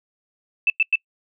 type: tone bursts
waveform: sine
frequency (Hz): 2637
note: E7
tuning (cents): 0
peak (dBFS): -14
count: 3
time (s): 0.67-0.956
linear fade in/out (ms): 2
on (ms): 30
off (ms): 98
effects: noise-tail reverb RT60 0.1 s tail -25 dB re dry